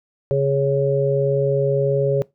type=harmonic tone; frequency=138.59 Hz; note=C#3; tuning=in tune; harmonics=1 / 3 / 4; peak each=-20 / -20 / -20 dBFS; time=0.31-2.22 s; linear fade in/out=0 ms; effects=noise-tail reverb RT60 0.2 s tail -22 dB re dry